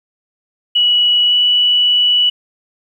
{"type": "tone with pitch glide", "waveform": "sine", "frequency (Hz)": [2932, 2951], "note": ["F#7", "F#7"], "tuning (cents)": [-16, -5], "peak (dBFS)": -9, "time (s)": [0.75, 2.3], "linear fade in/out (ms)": 10, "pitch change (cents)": 11, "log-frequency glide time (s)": [1.27, 1.34], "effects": ["8-bit"]}